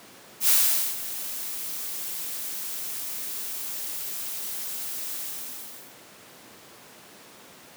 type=noise with ADSR envelope; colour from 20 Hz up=blue; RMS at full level=-18 dBFS; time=0.4-5.98 s; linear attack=88 ms; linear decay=460 ms; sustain=-15 dB; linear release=780 ms; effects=pink hiss -48 dBFS RMS until 7.76 s + high-pass 200 Hz 12 dB/octave